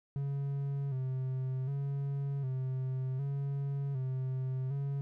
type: tone with vibrato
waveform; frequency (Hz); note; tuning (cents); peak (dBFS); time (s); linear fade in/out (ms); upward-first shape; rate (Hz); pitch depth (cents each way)
triangle; 134.9; C#3; -47; -30; 0.16-5.01; 0; square; 0.66; 59
effects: none